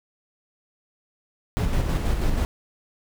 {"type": "noise with tremolo", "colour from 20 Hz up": "brown", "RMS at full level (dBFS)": -21, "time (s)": [1.57, 2.45], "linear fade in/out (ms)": 0, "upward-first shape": "square", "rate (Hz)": 6.2, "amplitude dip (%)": 35, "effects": []}